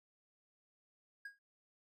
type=tone with exponential decay; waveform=triangle; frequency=1638 Hz; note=G#6; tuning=24 cents flat; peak=-40 dBFS; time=1.25-1.39 s; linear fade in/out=5 ms; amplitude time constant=30 ms; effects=none